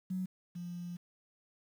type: tone pair in turn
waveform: sine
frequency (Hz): 185.3 / 174.9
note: F#3 / F3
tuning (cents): +3 / +3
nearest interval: minor second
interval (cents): 100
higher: first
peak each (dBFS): -33 / -39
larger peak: first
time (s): 0.1-0.26 / 0.55-0.97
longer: second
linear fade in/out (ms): 10
effects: 10-bit